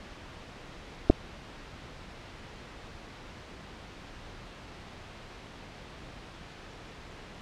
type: clicks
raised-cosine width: 2 ms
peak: -5 dBFS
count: 2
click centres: 1.099 / 1.102 s
effects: pink hiss -46 dBFS RMS until 7.41 s + low-pass 4000 Hz 12 dB/octave